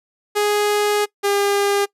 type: tone pair in turn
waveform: sawtooth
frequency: 415.3 / 403 Hz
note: G#4 / G4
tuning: 0 / +48 cents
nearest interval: minor second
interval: 52 cents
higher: first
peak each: -12 / -12 dBFS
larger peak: neither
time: 0.35-1.06 / 1.23-1.86 s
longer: first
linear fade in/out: 20 ms
effects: noise-tail reverb RT60 0.1 s tail -22 dB re dry + resampled to 32000 Hz